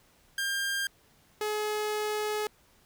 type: tone pair in turn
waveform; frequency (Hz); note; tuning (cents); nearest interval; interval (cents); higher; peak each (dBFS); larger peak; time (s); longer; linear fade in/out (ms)
sawtooth; 1600 / 423.8; G6 / G#4; +35 / +35; octave + major seventh; 2300; first; -25; neither; 0.38-0.87 / 1.41-2.47; second; 2
effects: pink hiss -63 dBFS RMS until 2.85 s